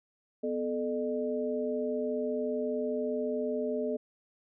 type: tone cluster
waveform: sine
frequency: 249 / 434.4 / 606 Hz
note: B3 / A4 / D#5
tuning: +14 / -22 / -46 cents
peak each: -34 / -32 / -35 dBFS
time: 0.43-3.97 s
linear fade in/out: 10 ms
effects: none